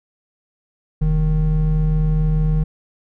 triangle tone pair together, 43.65 / 155.56 Hz, F1 / D#3, 0 / 0 cents, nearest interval octave + minor seventh, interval 2200 cents, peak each -15 dBFS, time 1.01-2.64 s, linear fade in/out 10 ms, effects none

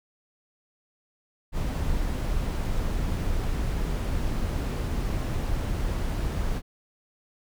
brown noise, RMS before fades -27 dBFS, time 1.52-6.62 s, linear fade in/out 50 ms, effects none

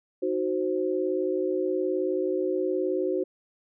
sine chord, C diminished, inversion first, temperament equal, 311.1 / 370 / 523.3 Hz, Eb4 / Gb4 / C5, 0 / 0 / 0 cents, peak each -31 / -26 / -30 dBFS, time 0.22-3.24 s, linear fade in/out 10 ms, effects none

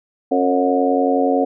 harmonic tone with a mistuned harmonic, 90.8 Hz, F#2, 32 cents flat, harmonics 3 / 4 / 5 / 6 / 7 / 8, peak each -18 / -29 / -20 / -21 / -26 / -20 dBFS, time 0.31-1.45 s, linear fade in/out 10 ms, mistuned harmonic 7, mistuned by -33 cents, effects none

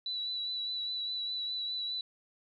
sine tone with vibrato, 3951 Hz, B7, in tune, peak -33 dBFS, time 0.06-2.01 s, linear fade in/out 2 ms, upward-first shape triangle, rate 4.9 Hz, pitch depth 27 cents each way, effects none

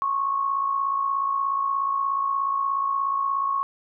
sine tone with amplitude modulation, 1100 Hz, C#6, 14 cents flat, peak -19 dBFS, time 0.02-3.63 s, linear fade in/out 0 ms, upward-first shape sine, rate 56.8 Hz, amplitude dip 55%, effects none

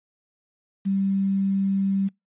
sine tone with quantisation, 195.1 Hz, G3, 8 cents flat, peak -20 dBFS, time 0.85-2.09 s, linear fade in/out 20 ms, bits 8, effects noise-tail reverb RT60 0.2 s tail -26 dB re dry + resampled to 8000 Hz

